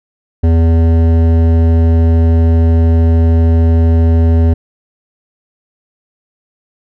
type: tone with hard clipping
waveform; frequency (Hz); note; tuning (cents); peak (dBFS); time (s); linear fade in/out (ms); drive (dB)
triangle; 82.41; E2; 0; -8; 0.43-4.54; 10; 17
effects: none